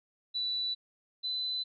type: tone pair in turn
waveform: sine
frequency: 3961 / 4014 Hz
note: B7 / B7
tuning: +4 / +27 cents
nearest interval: unison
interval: 23 cents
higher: second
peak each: -30 / -31 dBFS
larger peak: first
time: 0.34-0.75 / 1.23-1.64 s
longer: neither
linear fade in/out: 20 ms
effects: none